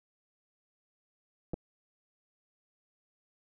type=clicks; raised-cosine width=2 ms; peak=-23 dBFS; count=2; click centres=1.535 / 1.541 s; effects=none